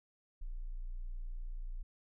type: tone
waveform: sine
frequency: 29.45 Hz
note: A#0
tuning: 19 cents sharp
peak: -38 dBFS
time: 0.41-1.83 s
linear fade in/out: 10 ms
effects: none